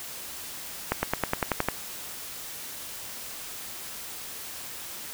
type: accelerating click train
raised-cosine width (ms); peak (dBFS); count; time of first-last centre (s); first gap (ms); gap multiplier
0.5; -8; 9; 0.92-1.686; 110; 0.96
effects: white hiss -39 dBFS RMS until 5.13 s